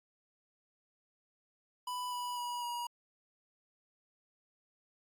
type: tone with pitch steps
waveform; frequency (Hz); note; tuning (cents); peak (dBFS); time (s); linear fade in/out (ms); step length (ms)
square; 992 / 980.6 / 969.3 / 958.2; B5 / B5 / B5 / A#5; +7 / -13 / -33 / +47; -37; 1.87-2.87; 5; 250
effects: AAC 64 kbps